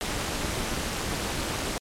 pink noise with amplitude modulation, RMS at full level -26 dBFS, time 0.01-1.78 s, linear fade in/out 0 ms, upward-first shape sine, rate 261 Hz, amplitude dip 80%, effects low-pass 10000 Hz 12 dB/octave + MP3 96 kbps

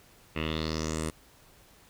10% pulse tone with low-pass filter sweep, 78.9 Hz, D#2, 25 cents sharp, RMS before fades -32 dBFS, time 0.35-1.11 s, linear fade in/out 20 ms, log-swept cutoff 2500 to 10000 Hz, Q 4.5, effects pink hiss -58 dBFS RMS until 1.89 s

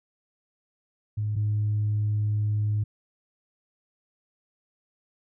sine tone pair in turn, 105.8 / 105.34 Hz, G#2 / G#2, +33 / +25 cents, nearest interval unison, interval 8 cents, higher first, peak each -24 / -21 dBFS, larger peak second, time 1.17-1.36 / 1.36-2.84 s, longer second, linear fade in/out 10 ms, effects tanh soft clip ceiling -19 dBFS

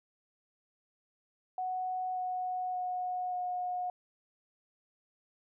sine tone with pitch steps, 740 / 734.5 / 729 / 723.5 Hz, F#5 / F#5 / F#5 / F#5, 0 / -13 / -26 / -39 cents, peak -32 dBFS, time 1.58-3.9 s, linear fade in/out 2 ms, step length 580 ms, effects none

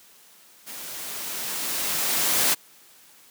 white noise with level ramp, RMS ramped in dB -38 to -20 dBFS, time 0.66-2.55 s, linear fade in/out 20 ms, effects white hiss -53 dBFS RMS until 3.3 s + high-pass 150 Hz 12 dB/octave

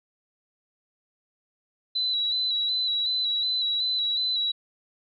sine tone with vibrato, 3958 Hz, B7, 3 cents sharp, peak -23 dBFS, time 1.95-4.52 s, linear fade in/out 10 ms, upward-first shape square, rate 2.7 Hz, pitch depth 28 cents each way, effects none

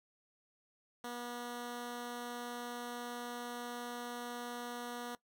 10% pulse tone, 241.5 Hz, B3, 39 cents flat, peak -33 dBFS, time 1.04-5.15 s, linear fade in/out 2 ms, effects noise-tail reverb RT60 0.1 s tail -19 dB re dry

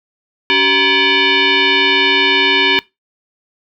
sine tone with frequency modulation, 282.8 Hz, C#4, 35 cents sharp, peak -9 dBFS, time 0.5-2.79 s, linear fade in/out 0 ms, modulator 666 Hz, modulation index 4.9, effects noise-tail reverb RT60 0.2 s tail -22 dB re dry

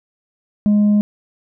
triangle tone with tanh clipping, 207.7 Hz, G#3, in tune, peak -11 dBFS, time 0.66-1.01 s, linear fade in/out 0 ms, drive 7 dB, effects none

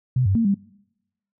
sine tone with pitch steps, 127.3 / 96.7 / 228.7 / 198.5 Hz, C3 / G2 / A#3 / G3, -47 / -23 / -33 / +22 cents, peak -16 dBFS, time 0.16-0.544 s, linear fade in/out 5 ms, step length 96 ms, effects noise-tail reverb RT60 0.9 s tail -24 dB re dry

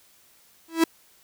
45% pulse tone with exponential growth, 327.7 Hz, E4, 10 cents flat, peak -13 dBFS, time 0.68-0.84 s, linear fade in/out 5 ms, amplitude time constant 34 ms, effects white hiss -58 dBFS RMS until 1.23 s

